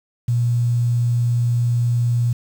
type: tone with quantisation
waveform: sine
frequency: 119.5 Hz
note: A#2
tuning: 43 cents sharp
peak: -15 dBFS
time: 0.28-2.33 s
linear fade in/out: 5 ms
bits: 7
effects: none